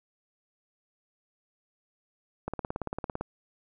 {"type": "click train", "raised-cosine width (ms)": 1, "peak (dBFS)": -18, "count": 14, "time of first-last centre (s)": [2.48, 3.21], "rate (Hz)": 17.8, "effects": []}